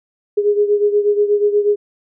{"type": "beating tone pair", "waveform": "sine", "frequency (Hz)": [411.4, 419.7], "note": ["G#4", "G#4"], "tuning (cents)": [-16, 18], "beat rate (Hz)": 8.3, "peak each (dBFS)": [-13, -18], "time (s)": [0.37, 1.76], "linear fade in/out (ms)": 10, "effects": []}